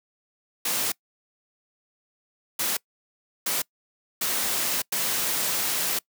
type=noise bursts at uneven times; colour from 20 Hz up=white; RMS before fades=-26 dBFS; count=5; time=0.65-0.92 / 2.59-2.77 / 3.46-3.62 / 4.21-4.82 / 4.92-5.99 s; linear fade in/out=5 ms; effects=noise-tail reverb RT60 0.1 s tail -24 dB re dry + high-pass 150 Hz 12 dB/octave